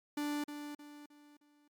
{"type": "tone with echo", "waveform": "45% pulse", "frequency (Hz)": 293.7, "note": "D4", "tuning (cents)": 0, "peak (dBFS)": -34, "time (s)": [0.17, 0.44], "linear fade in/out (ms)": 5, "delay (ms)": 310, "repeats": 4, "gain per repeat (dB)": -8, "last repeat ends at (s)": 1.68, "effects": ["MP3 96 kbps"]}